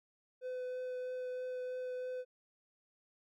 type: tone with vibrato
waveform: triangle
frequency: 505 Hz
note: B4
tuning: 39 cents sharp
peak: -36 dBFS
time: 0.41-2.25 s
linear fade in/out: 50 ms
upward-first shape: triangle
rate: 3.1 Hz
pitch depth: 10 cents each way
effects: none